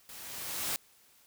white noise with level ramp, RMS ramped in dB -48 to -32 dBFS, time 0.09-0.76 s, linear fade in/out 0 ms, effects white hiss -63 dBFS RMS until 1.26 s

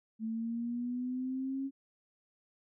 sine linear sweep, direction up, 220 to 273.8 Hz, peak -33 dBFS, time 0.19-1.71 s, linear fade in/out 50 ms, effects none

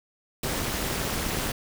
pink noise with amplitude modulation, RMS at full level -25 dBFS, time 0.43-1.52 s, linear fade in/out 5 ms, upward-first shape sine, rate 251 Hz, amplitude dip 90%, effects none

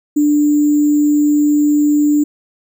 sine tone with sample-and-hold, 295.3 Hz, D4, 10 cents sharp, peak -9 dBFS, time 0.16-2.24 s, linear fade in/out 10 ms, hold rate 7350 Hz, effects none

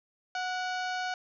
harmonic tone with a mistuned harmonic, 735 Hz, F#5, 12 cents flat, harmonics 1 / 2 / 3 / 4 / 5 / 6 / 7 / 8 / 9, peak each -33 / -35 / -44 / -44 / -49 / -45 / -50 / -53 / -53 dBFS, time 0.35-1.14 s, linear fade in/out 2 ms, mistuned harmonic 3, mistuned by +62 cents, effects none

